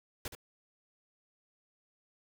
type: noise with echo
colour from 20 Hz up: pink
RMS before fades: -39 dBFS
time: 0.25-0.28 s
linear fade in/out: 2 ms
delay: 71 ms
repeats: 1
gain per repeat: -9 dB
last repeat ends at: 0.351 s
effects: none